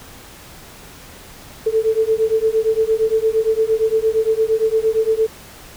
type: beating tone pair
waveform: sine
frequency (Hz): 438.2 / 446.9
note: A4 / A4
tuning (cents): -7 / +27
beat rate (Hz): 8.7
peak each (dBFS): -17 / -17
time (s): 1.66-5.27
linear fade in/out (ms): 10
effects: pink hiss -40 dBFS RMS until 5.76 s